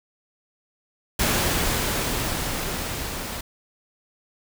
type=noise with level ramp; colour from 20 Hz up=pink; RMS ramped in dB=-21 to -32 dBFS; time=1.19-3.41 s; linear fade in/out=5 ms; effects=none